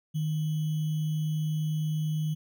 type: tone with sample-and-hold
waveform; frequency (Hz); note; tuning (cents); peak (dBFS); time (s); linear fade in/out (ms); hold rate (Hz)
sine; 154.8; D#3; -9; -26; 0.14-2.35; 20; 3150
effects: none